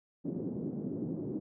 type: band-pass noise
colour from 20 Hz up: white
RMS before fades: -37 dBFS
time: 0.24-1.4 s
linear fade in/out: 20 ms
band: 140 to 340 Hz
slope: 24 dB/octave
effects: none